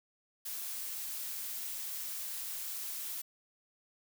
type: noise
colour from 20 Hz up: blue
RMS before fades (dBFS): -40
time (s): 0.45-3.22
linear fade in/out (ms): 10
effects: none